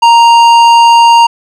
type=tone with tanh clipping; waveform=sine; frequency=932.3 Hz; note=A#5; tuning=in tune; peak=-3 dBFS; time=0.02-1.27 s; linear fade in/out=10 ms; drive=13 dB; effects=none